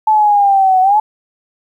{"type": "exponential two-way sweep", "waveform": "sine", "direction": "down then up", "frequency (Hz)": [873, 740, 873], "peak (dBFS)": -7, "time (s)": [0.07, 1], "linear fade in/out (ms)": 5, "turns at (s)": 0.81, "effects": ["8-bit"]}